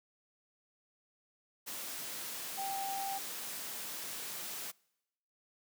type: tone in noise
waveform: sine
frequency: 784 Hz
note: G5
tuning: in tune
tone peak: -36 dBFS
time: 2.57-3.19 s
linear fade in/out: 20 ms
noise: white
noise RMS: -42 dBFS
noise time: 1.66-4.72 s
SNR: +3 dB
effects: noise-tail reverb RT60 0.9 s tail -26 dB re dry + high-pass 150 Hz 12 dB/octave